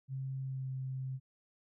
sine tone with pitch glide, 133.4 to 131.49 Hz, C3 to C3, +34 to +9 cents, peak -36 dBFS, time 0.08-1.2 s, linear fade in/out 50 ms, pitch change -25 cents, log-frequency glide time 0.4-0.7 s, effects none

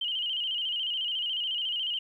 sine tone with vibrato, 3000 Hz, F#7, 23 cents sharp, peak -28 dBFS, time 0.01-1.99 s, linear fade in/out 5 ms, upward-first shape square, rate 14 Hz, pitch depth 66 cents each way, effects 11-bit

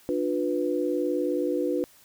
sine chord, B diminished, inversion first, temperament just, 296.3 / 355.6 / 493.9 Hz, D4 / F4 / B4, +15 / +31 / 0 cents, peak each -28 dBFS, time 0.09-1.84 s, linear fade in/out 0 ms, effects white hiss -56 dBFS RMS until 2.04 s

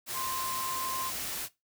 sine tone in noise, 1046.5 Hz, C6, in tune, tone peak -34 dBFS, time 0.13-1.12 s, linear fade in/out 50 ms, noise white, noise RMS -36 dBFS, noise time 0.06-1.49 s, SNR -1 dB, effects noise-tail reverb RT60 0.2 s tail -18 dB re dry

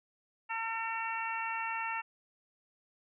harmonic tone, 452.4 Hz, A4, 48 cents sharp, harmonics 2 / 3 / 4 / 5 / 6, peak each -37 / -40 / -41 / -43 / -40 dBFS, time 0.49-2.02 s, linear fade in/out 20 ms, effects none

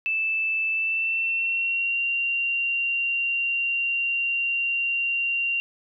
sine tone with pitch glide, 2637 to 2765 Hz, E7 to F7, 0 to -18 cents, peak -22 dBFS, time 0.06-5.6 s, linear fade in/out 0 ms, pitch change +82 cents, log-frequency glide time 0.71-1.99 s, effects none

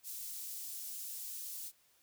white high-pass noise, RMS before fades -44 dBFS, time 0.03-1.72 s, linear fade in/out 50 ms, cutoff 5900 Hz, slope 12 dB/octave, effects white hiss -70 dBFS RMS until 2.02 s

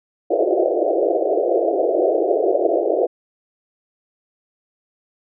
pink band-pass noise, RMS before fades -18 dBFS, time 0.3-3.07 s, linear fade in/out 10 ms, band 330 to 710 Hz, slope 96 dB/octave, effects none

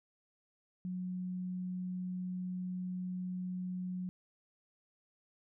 sine tone, 182.4 Hz, F#3, 24 cents flat, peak -36 dBFS, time 0.85-4.09 s, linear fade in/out 0 ms, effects none

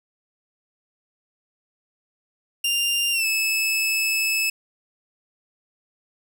sawtooth tone with pitch glide, 2794 to 2607 Hz, F7 to E7, 0 to -20 cents, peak -17 dBFS, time 2.64-4.5 s, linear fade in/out 5 ms, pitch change -120 cents, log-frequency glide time 3.12-3.26 s, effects none

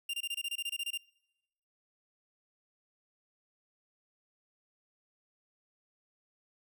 45% pulse tone bursts, 2794 Hz, F7, in tune, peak -33 dBFS, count 13, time 0.09-0.976 s, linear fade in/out 5 ms, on 46 ms, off 24 ms, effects noise-tail reverb RT60 0.9 s tail -25 dB re dry

